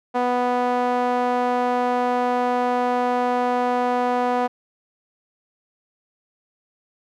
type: tone with band-pass filter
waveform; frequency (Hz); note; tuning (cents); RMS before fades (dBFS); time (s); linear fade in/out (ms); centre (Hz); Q
sawtooth; 246.9; B3; 0; -21; 0.14-4.48; 20; 760; 1.7
effects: none